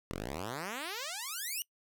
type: exponential sweep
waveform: 5% pulse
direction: up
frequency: 38.89 to 2990 Hz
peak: -26 dBFS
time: 0.11-1.62 s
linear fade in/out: 0 ms
effects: noise-tail reverb RT60 0.1 s tail -24 dB re dry